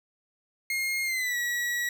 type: tone with pitch glide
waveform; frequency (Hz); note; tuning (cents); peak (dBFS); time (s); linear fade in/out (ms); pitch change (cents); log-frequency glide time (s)
40% pulse; 2137 to 1926; C7 to B6; +36 to -44; -26; 0.7-1.89; 2; -180; 1.04-1.37
effects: none